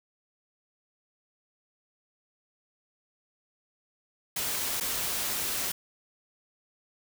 white noise with dropouts, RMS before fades -31 dBFS, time 4.36-5.72 s, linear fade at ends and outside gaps 5 ms, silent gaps 4.801-4.808 s, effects none

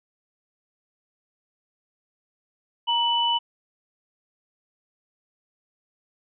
sine tone pair together, 939 / 2981 Hz, A#5 / F#7, +12 / +12 cents, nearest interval octave + minor sixth, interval 2000 cents, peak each -23 / -22 dBFS, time 2.87-3.39 s, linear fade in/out 20 ms, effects none

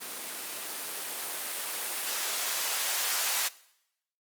violet noise with band-pass filter sweep, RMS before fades -33 dBFS, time 0-3.49 s, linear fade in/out 20 ms, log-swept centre 240 to 780 Hz, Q 0.8, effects noise-tail reverb RT60 0.8 s tail -20 dB re dry + Opus 32 kbps

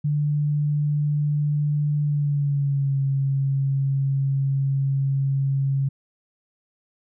sine tone with pitch glide, 147.6 to 136.92 Hz, D3 to C#3, +9 to -21 cents, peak -19 dBFS, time 0.04-5.89 s, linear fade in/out 10 ms, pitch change -130 cents, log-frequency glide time 2.02-2.99 s, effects none

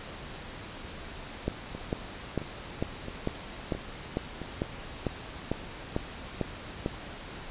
two click trains, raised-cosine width 2 ms, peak -14 / -23 dBFS, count 13 / 5, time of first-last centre 1.48-6.861 / 1.75-4.417 s, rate 2.23 / 1.5 Hz, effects pink hiss -42 dBFS RMS until 7.5 s + resampled to 8000 Hz

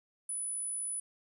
sine tone, 9956 Hz, D#9, in tune, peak -34 dBFS, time 0.29-1 s, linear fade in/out 5 ms, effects none

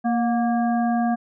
harmonic tone with a mistuned harmonic, 233.1 Hz, A#3, in tune, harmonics 1 / 3 / 5 / 7, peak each -20 / -23 / -36 / -35 dBFS, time 0.04-1.16 s, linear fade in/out 20 ms, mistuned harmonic 3, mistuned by +43 cents, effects none

